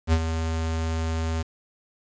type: tone with ADSR envelope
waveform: square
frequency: 81.1 Hz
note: E2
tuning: 28 cents flat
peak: -16 dBFS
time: 0.07-1.43 s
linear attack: 57 ms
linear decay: 55 ms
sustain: -8 dB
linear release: 15 ms
effects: resampled to 16000 Hz + 7-bit